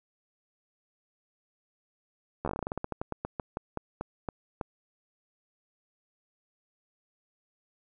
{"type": "slowing click train", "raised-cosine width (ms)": 1, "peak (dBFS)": -18, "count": 23, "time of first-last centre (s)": [2.45, 4.612], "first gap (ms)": 12, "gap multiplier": 1.17, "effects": []}